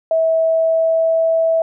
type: tone with pitch glide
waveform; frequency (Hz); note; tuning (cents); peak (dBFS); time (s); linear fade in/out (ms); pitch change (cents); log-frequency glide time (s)
sine; 649 to 653.5; E5 to E5; -27 to -15; -12; 0.11-1.62; 2; +12; 0.36-1.27
effects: none